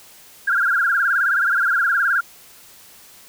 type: tone with vibrato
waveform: sine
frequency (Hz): 1496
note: F#6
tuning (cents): +19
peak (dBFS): -15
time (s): 0.47-2.21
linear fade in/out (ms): 10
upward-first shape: sine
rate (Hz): 19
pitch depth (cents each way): 160
effects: white hiss -46 dBFS RMS until 3.28 s